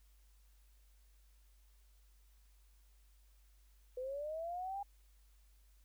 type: linear sweep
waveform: sine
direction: up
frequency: 495.3 to 812 Hz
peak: -39 dBFS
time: 3.97-4.83 s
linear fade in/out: 5 ms
effects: added 50 Hz sine -63 dBFS peak until 5.84 s + white hiss -75 dBFS RMS until 5.84 s